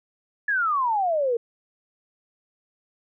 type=exponential sweep; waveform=sine; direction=down; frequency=1733 to 453.7 Hz; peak=-20 dBFS; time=0.48-1.37 s; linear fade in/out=5 ms; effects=none